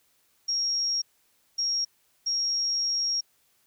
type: tone bursts at uneven times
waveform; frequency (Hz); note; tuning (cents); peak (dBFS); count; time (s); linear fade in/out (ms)
sine; 5588; F8; 0; -24; 3; 0.48-1.02 / 1.58-1.85 / 2.26-3.21; 10
effects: white hiss -67 dBFS RMS until 3.66 s